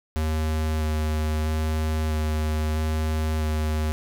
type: tone with vibrato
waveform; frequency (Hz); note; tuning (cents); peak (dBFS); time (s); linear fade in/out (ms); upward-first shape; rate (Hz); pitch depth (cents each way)
square; 77.78; D#2; 0; -23; 0.16-3.92; 0; square; 0.77; 10
effects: none